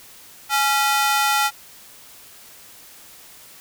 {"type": "ring-modulated tone", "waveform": "sawtooth", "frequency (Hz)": 1107, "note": "C#6", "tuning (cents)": -3, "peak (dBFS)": -10, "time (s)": [0.49, 1.51], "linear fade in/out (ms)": 50, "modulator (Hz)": 268, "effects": ["white hiss -45 dBFS RMS until 3.6 s"]}